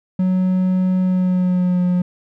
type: tone with pitch glide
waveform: triangle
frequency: 185 to 179.32 Hz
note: F#3 to F3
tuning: 0 to +46 cents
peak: -12 dBFS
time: 0.19-2.02 s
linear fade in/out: 5 ms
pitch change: -54 cents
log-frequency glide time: 1.01-1.81 s
effects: none